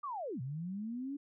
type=linear two-way sweep; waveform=sine; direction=down then up; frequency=1214 to 121.8 to 289.1 Hz; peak=-37 dBFS; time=0.03-1.17 s; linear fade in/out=10 ms; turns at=0.41 s; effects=none

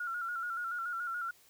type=tone with vibrato; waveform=sine; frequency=1396.9 Hz; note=F6; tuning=in tune; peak=-34 dBFS; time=0-1.31 s; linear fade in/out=5 ms; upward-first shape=square; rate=7 Hz; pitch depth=52 cents each way; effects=white hiss -63 dBFS RMS until 1.49 s

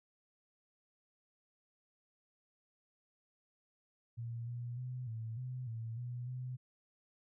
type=tone with pitch steps; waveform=sine; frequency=116.9 / 120.3 / 126 / 112.5 / 126.8 / 113.6 / 122.2 / 126.6 Hz; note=A#2 / B2 / B2 / A2 / B2 / A#2 / B2 / B2; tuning=+5 / -45 / +35 / +39 / +46 / -44 / -18 / +43 cents; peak=-39 dBFS; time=4.17-6.57 s; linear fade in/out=20 ms; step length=300 ms; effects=none

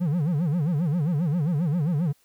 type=tone with vibrato; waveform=triangle; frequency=160 Hz; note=D#3; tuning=49 cents sharp; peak=-19 dBFS; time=0-2.13 s; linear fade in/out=20 ms; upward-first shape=sine; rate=7.5 Hz; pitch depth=230 cents each way; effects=white hiss -64 dBFS RMS until 2.24 s

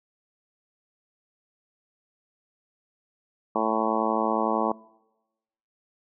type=harmonic tone; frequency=110.8 Hz; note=A2; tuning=13 cents sharp; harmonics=2 / 3 / 4 / 5 / 6 / 7 / 8 / 9 / 10; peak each=-31 / -31 / -31 / -31 / -31 / -31 / -31 / -31 / -31 dBFS; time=3.55-4.72 s; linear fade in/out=5 ms; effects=noise-tail reverb RT60 1.0 s tail -23 dB re dry

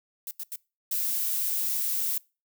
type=noise bursts; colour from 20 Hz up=violet; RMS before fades=-35 dBFS; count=3; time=0.27-0.559 s; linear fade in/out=2 ms; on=41 ms; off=83 ms
type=noise; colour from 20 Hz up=violet; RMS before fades=-28 dBFS; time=0.91-2.18 s; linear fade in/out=5 ms
effects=noise-tail reverb RT60 0.3 s tail -24 dB re dry

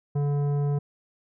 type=tone with tanh clipping; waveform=sine; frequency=143.9 Hz; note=D3; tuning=35 cents flat; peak=-24 dBFS; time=0.15-0.79 s; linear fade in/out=10 ms; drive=12 dB; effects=none

